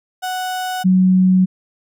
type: tone pair in turn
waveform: 35% pulse / sine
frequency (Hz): 740 / 185.59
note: F#5 / F#3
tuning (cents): 0 / +6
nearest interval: 2 octaves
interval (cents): 2394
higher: first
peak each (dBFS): -19 / -9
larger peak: second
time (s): 0.22-0.84 / 0.84-1.46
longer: neither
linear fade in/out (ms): 20
effects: none